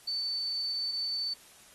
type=tone; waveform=sine; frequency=4521 Hz; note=C#8; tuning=33 cents sharp; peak=-30 dBFS; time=0.07-1.34 s; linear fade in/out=10 ms; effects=white hiss -56 dBFS RMS until 1.74 s + AAC 32 kbps